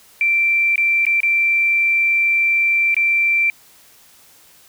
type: tone with dropouts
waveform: sine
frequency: 2349 Hz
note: D7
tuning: in tune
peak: -13 dBFS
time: 0.21-3.5 s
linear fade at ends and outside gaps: 1 ms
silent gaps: 0.758-0.779 / 1.052-1.066 / 1.204-1.232 / 2.944-2.966 s
effects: white hiss -49 dBFS RMS until 4.68 s